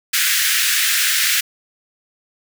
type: high-pass noise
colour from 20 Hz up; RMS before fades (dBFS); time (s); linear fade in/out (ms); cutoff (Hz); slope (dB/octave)
pink; -17; 0.13-1.41; 10; 1500; 48
effects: none